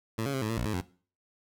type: tone with pitch steps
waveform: 15% pulse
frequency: 112 / 139.2 / 133 / 108.2 / 113.9 / 59.9 / 107.4 / 89.4 Hz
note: A2 / C#3 / C3 / A2 / A#2 / A#1 / A2 / F2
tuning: +31 / +8 / +29 / -29 / -40 / +48 / -41 / +41 cents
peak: -23 dBFS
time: 0.18-0.812 s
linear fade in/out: 5 ms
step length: 79 ms
effects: noise-tail reverb RT60 0.4 s tail -18 dB re dry